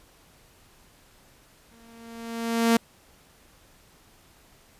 sawtooth tone with exponential growth, 230.3 Hz, A#3, 21 cents flat, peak -12 dBFS, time 1.71-2.77 s, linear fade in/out 5 ms, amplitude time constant 230 ms, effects pink hiss -57 dBFS RMS until 4.79 s + resampled to 32000 Hz

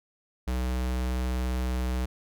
square tone, 62.8 Hz, B1, 30 cents sharp, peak -27 dBFS, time 0.47-2.06 s, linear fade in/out 10 ms, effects none

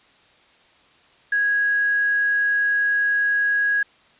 sine tone with quantisation, 1655 Hz, G#6, 6 cents flat, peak -17 dBFS, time 1.32-3.83 s, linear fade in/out 5 ms, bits 7, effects white hiss -55 dBFS RMS until 4.19 s + resampled to 8000 Hz

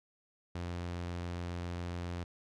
sawtooth tone, 87.31 Hz, F2, in tune, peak -33 dBFS, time 0.55-2.24 s, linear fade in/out 5 ms, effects low-pass 6000 Hz 12 dB/octave

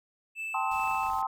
triangle tone with tremolo, 2637 Hz, E7, in tune, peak -31 dBFS, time 0.35-1.11 s, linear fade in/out 50 ms, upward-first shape sine, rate 2.5 Hz, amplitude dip 40%
sine chord, A half-diminished seventh, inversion third, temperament equal with one note detuned, 784 / 880 / 1046.5 / 1275.1 Hz, G5 / A5 / C6 / Eb6, 0 / 0 / 0 / +42 cents, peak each -32 / -32 / -32 / -35 dBFS, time 0.54-1.27 s, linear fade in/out 5 ms
pink band-stop noise, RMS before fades -50 dBFS, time 0.71-1.22 s, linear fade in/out 5 ms, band 140 to 3000 Hz, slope 12 dB/octave
clicks, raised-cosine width 0.5 ms, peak -34 dBFS, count 11, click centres 0.797 / 0.836 / 0.876 / 0.912 / 0.948 / 1.034 / 1.066 / 1.101 / 1.134 / 1.187 / 1.228 s
effects none

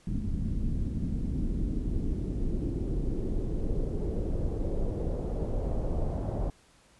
brown noise with low-pass filter sweep, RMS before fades -30 dBFS, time 0.07-6.5 s, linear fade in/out 2 ms, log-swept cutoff 210 to 690 Hz, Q 2.2, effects pink hiss -61 dBFS RMS until 6.99 s + resampled to 24000 Hz

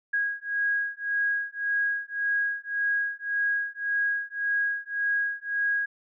sine beating tone pair, 1644 / 1645.8 Hz, G#6 / G#6, -18 / -16 cents, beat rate 1.8 Hz, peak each -28 dBFS, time 0.13-5.86 s, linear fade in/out 10 ms, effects none

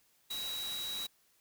sine tone in noise, 3873 Hz, B7, 35 cents flat, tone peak -37 dBFS, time 0.3-1.07 s, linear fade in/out 10 ms, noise white, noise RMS -44 dBFS, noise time 0.3-1.07 s, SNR +4 dB, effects white hiss -70 dBFS RMS until 1.4 s

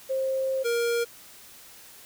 sine / square tone pair in turn, 530 / 470.1 Hz, C5 / A#4, +22 / +15 cents, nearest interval major second, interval 207 cents, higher first, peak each -24 dBFS, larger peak neither, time 0.09-0.64 / 0.64-1.05 s, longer first, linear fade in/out 20 ms, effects white hiss -49 dBFS RMS until 2.05 s

